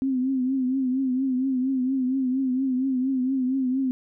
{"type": "tone with vibrato", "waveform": "sine", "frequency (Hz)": 260.5, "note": "C4", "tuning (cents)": -7, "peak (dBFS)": -21, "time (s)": [0.02, 3.91], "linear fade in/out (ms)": 0, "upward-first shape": "triangle", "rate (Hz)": 4.3, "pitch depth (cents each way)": 79, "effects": []}